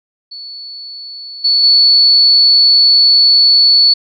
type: tone with level steps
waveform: sine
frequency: 4435 Hz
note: C#8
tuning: in tune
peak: -26 / -8 / -5 dBFS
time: 0.31-3.94 s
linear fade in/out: 10 ms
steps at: 1.44 / 1.63 s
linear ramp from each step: 10 ms
effects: none